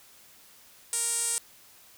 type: tone with band-pass filter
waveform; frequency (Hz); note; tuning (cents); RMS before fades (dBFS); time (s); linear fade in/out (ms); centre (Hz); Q
sawtooth; 466.2; A#4; 0; -29; 0.93-1.38; 0; 8700; 5.6
effects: white hiss -55 dBFS RMS until 1.97 s